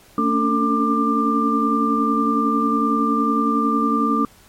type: tone cluster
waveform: sine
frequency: 225.1 / 276.7 / 287.6 / 447.6 / 1190 Hz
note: A3 / C#4 / D4 / A4 / D6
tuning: +40 / -3 / -36 / +30 / +22 cents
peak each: -21 / -28 / -22 / -27 / -19 dBFS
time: 0.18-4.25 s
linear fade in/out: 2 ms
effects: pink hiss -50 dBFS RMS until 4.48 s + MP3 64 kbps